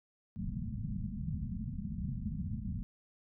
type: low-pass noise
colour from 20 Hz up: white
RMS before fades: -38 dBFS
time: 0.36-2.83 s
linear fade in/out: 0 ms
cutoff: 230 Hz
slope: 96 dB/octave
effects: none